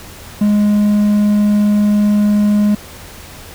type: tone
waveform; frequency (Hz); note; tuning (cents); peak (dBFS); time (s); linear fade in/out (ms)
triangle; 207.7; G#3; 0; -7; 0.41-2.75; 5
effects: added 83 Hz sine -41 dBFS peak until 3.54 s + pink hiss -35 dBFS RMS until 3.54 s